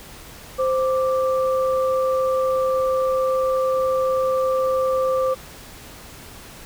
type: tone pair together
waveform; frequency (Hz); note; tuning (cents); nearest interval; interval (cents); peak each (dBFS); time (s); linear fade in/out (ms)
sine; 521.5 / 1174; C5 / D6; -6 / -1; octave + major second; 1405; -18 / -25; 0.58-5.35; 20
effects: pink hiss -41 dBFS RMS until 6.65 s